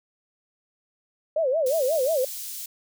sine tone with vibrato, 577 Hz, D5, 31 cents flat, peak -20 dBFS, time 1.36-2.25 s, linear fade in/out 5 ms, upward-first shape sine, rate 5.6 Hz, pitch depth 240 cents each way
white high-pass noise, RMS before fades -35 dBFS, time 1.66-2.66 s, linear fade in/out 5 ms, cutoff 4600 Hz, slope 12 dB/octave
effects none

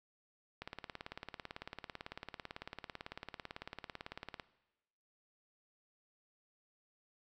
click train, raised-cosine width 0.3 ms, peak -27 dBFS, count 69, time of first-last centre 0.62-4.398 s, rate 18 Hz, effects noise-tail reverb RT60 1.0 s tail -18 dB re dry

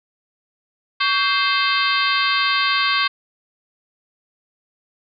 harmonic tone with a mistuned harmonic, 523.3 Hz, C5, in tune, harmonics 2 / 3 / 4 / 5 / 6 / 7 / 8 / 9, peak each -21 / -23 / -24 / -25 / -26 / -26 / -27 / -28 dBFS, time 1-3.08 s, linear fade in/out 10 ms, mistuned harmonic 2, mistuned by +130 cents, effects none

